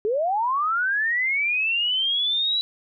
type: linear sweep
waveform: sine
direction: up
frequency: 402 to 3951 Hz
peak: -20 dBFS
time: 0.05-2.61 s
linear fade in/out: 0 ms
effects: none